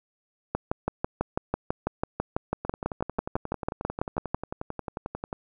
two click trains, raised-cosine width 1 ms, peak -18 / -11 dBFS, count 31 / 24, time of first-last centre 2.65-5.329 / 0.55-4.345 s, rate 11.2 / 6.06 Hz, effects none

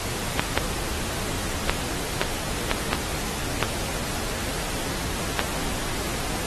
clicks, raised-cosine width 0.3 ms, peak -3 dBFS, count 8, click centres 0.395 / 0.576 / 1.696 / 2.215 / 2.714 / 2.931 / 3.627 / 5.393 s, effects pink hiss -30 dBFS RMS until 6.46 s + AAC 32 kbps

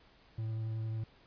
triangle tone with vibrato, 111.1 Hz, A2, 17 cents sharp, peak -32 dBFS, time 0.38-1.04 s, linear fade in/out 5 ms, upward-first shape triangle, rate 11 Hz, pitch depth 11 cents each way, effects pink hiss -63 dBFS RMS until 1.26 s + resampled to 11025 Hz

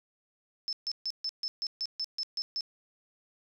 sine tone bursts, 5260 Hz, E8, 5 cents flat, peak -30 dBFS, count 11, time 0.68-2.608 s, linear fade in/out 0 ms, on 48 ms, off 140 ms, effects none

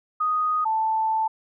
sine tone pair in turn, 1244.5 / 881.6 Hz, D#6 / A5, 0 / +3 cents, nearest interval tritone, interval 597 cents, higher first, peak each -20 / -20 dBFS, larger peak neither, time 0.2-0.65 / 0.65-1.28 s, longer second, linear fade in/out 10 ms, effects none

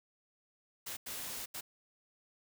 white noise bursts at uneven times, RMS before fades -42 dBFS, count 3, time 0.86-0.97 / 1.06-1.46 / 1.54-1.61 s, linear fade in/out 10 ms, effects none

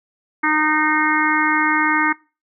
harmonic tone, 307.2 Hz, D#4, 22 cents flat, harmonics 1 / 3 / 4 / 5 / 6 / 7, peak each -22 / -22 / -22 / -22 / -22 / -22 dBFS, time 0.43-2.13 s, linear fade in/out 10 ms, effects noise-tail reverb RT60 0.3 s tail -21 dB re dry

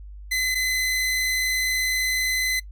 sawtooth tone pair in turn, 2031 / 2031 Hz, B6 / B6, +48 / +48 cents, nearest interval unison, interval 0 cents, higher neither, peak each -18 dBFS, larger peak neither, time 0.31-0.55 / 0.55-2.6 s, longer second, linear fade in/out 10 ms, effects noise-tail reverb RT60 0.1 s tail -21 dB re dry + added 50 Hz sine -37 dBFS peak until 2.71 s

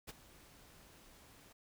pink noise with ADSR envelope, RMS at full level -45 dBFS, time 0.07-1.53 s, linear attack 22 ms, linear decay 26 ms, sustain -16 dB, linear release 10 ms, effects none

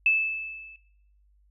sine tone with level ramp, 2624 Hz, E7, 9 cents flat, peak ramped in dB -16 to -44 dBFS, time 0.06-0.76 s, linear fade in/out 2 ms, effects noise-tail reverb RT60 0.7 s tail -17 dB re dry + added 50 Hz sine -59 dBFS peak until 1.5 s

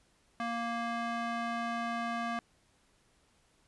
square tone with band-pass filter, 233.3 Hz, A#3, 2 cents sharp, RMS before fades -35 dBFS, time 0.4-2.39 s, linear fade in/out 0 ms, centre 1200 Hz, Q 0.95, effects pink hiss -69 dBFS RMS until 3.67 s + resampled to 24000 Hz

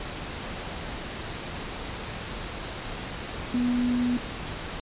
sine tone in noise, 245.1 Hz, B3, 13 cents flat, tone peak -22 dBFS, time 3.54-4.17 s, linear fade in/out 2 ms, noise pink, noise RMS -35 dBFS, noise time 0-4.8 s, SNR +10 dB, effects resampled to 8000 Hz

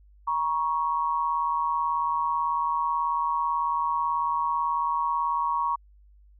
sine tone pair together, 950.5 / 1108.7 Hz, A#5 / C#6, +33 / 0 cents, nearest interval minor third, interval 267 cents, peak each -26 dBFS, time 0.27-5.76 s, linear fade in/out 10 ms, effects added 50 Hz sine -52 dBFS peak until 6.39 s

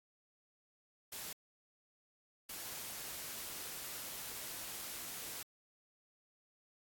white noise bursts at uneven times, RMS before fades -45 dBFS, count 2, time 1.12-1.33 / 2.49-5.43 s, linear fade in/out 5 ms, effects AAC 64 kbps

